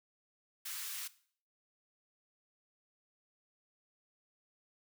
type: high-pass noise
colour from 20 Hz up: white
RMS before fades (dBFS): -42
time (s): 0.65-1.08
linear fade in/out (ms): 10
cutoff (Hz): 1200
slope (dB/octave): 24
effects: noise-tail reverb RT60 0.5 s tail -17 dB re dry